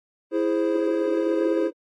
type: chord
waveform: triangle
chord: E augmented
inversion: none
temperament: equal with one note detuned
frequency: 330.8 / 415.3 / 523.3 Hz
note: E4 / G#4 / B#4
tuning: +6 / 0 / 0 cents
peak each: -21 / -24 / -24 dBFS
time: 0.31-1.71 s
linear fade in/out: 50 ms
effects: AAC 32 kbps